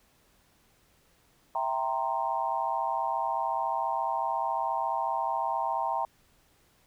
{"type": "chord", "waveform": "sine", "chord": "C dominant seventh", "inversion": "first", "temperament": "equal", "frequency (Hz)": [659.3, 784, 932.3, 1046.5], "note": ["E5", "G5", "Bb5", "C6"], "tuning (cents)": [0, 0, 0, 0], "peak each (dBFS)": [-35, -32, -30, -35], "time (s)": [1.55, 6.05], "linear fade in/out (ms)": 2, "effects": ["pink hiss -65 dBFS RMS until 6.86 s"]}